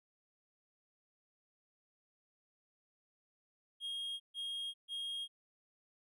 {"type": "tone bursts", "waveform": "triangle", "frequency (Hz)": 3253, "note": "G#7", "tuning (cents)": -37, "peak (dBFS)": -37, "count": 3, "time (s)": [3.8, 5.28], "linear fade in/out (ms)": 50, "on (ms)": 400, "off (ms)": 140, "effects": []}